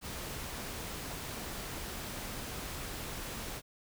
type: noise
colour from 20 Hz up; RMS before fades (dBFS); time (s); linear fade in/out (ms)
pink; -41; 0.01-3.62; 50
effects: none